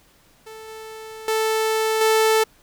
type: tone with level steps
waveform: sawtooth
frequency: 440 Hz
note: A4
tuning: in tune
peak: -33 / -31 / -15 / -11 dBFS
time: 0.46-2.44 s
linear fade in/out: 10 ms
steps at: 0.68 / 1.28 / 2.01 s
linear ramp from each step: 2 ms
effects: pink hiss -56 dBFS RMS until 2.62 s